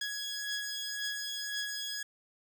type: beating tone pair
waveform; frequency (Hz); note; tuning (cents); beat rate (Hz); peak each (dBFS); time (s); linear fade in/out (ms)
15% pulse; 1669 / 1670.9; G#6 / G#6; +8 / +10; 1.9; -30 / -34; 0.01-2.03; 5
effects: none